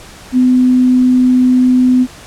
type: tone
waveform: sine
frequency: 252.8 Hz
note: B3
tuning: 41 cents sharp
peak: -6 dBFS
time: 0.32-2.07 s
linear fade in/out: 50 ms
effects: pink hiss -35 dBFS RMS until 2.26 s + low-pass 10000 Hz 12 dB/octave